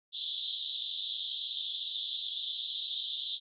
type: band-pass noise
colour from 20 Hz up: pink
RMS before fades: -38 dBFS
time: 0.12-3.4 s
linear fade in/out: 50 ms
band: 3300 to 3800 Hz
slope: 96 dB/octave
effects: none